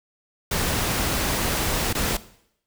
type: noise with dropouts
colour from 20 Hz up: pink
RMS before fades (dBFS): -24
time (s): 0.51-2.17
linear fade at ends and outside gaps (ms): 5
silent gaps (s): 1.929-1.949
effects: noise-tail reverb RT60 0.7 s tail -17 dB re dry